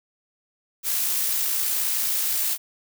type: noise with amplitude modulation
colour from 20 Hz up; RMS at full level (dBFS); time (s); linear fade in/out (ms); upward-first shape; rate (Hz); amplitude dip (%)
blue; -23; 0.83-2.58; 50; sine; 59; 25
effects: none